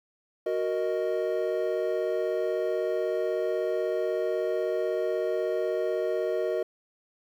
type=chord; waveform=triangle; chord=D# minor; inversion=first; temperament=equal; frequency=370 / 466.2 / 622.3 Hz; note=F#4 / A#4 / D#5; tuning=0 / 0 / 0 cents; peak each=-28 dBFS; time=0.46-6.63 s; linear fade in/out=5 ms; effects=10-bit